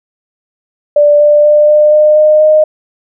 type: tone with pitch steps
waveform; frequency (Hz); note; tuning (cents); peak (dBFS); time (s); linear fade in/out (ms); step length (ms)
sine; 587.3 / 592.1 / 596.9 / 601.7 / 606.6 / 611.5 / 616.5; D5 / D5 / D5 / D5 / D#5 / D#5 / D#5; 0 / +14 / +28 / +42 / -44 / -30 / -16; -3; 0.96-2.64; 5; 240
effects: none